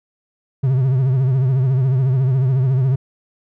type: tone with vibrato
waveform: triangle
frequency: 130.81 Hz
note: C3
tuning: in tune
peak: -11 dBFS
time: 0.63-2.96 s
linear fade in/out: 10 ms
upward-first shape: triangle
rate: 14 Hz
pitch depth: 110 cents each way
effects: none